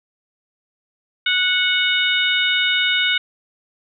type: harmonic tone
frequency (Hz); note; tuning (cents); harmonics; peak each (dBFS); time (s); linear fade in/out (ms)
736; F#5; -9; 2 / 3 / 4 / 5; -21 / -21 / -21 / -21; 1.26-3.18; 5
effects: none